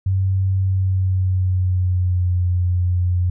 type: tone with pitch glide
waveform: sine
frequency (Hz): 95.3 to 89.43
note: G2 to F2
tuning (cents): -48 to +42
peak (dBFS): -15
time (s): 0.06-3.3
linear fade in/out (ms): 5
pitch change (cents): -110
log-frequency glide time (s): 0.6-2.4
effects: none